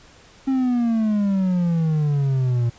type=exponential sweep; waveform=triangle; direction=down; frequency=270.4 to 116.54 Hz; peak=-15 dBFS; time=0.47-2.7 s; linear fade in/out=10 ms; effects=pink hiss -49 dBFS RMS until 2.78 s + resampled to 16000 Hz